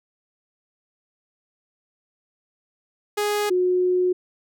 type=tone pair in turn; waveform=sawtooth / sine; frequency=415.3 / 363.4 Hz; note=G#4 / F#4; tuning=0 / -31 cents; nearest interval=major second; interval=231 cents; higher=first; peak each=-17 dBFS; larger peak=neither; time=3.17-3.5 / 3.5-4.13 s; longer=second; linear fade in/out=10 ms; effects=none